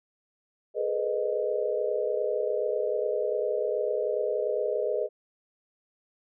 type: tone cluster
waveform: sine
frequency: 420.7 / 447.8 / 490.4 / 521 / 618 Hz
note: G#4 / A4 / B4 / C5 / D#5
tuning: +22 / +30 / -12 / -7 / -12 cents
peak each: -30 / -38 / -30 / -39 / -30 dBFS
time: 0.74-5.09 s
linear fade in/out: 50 ms
effects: none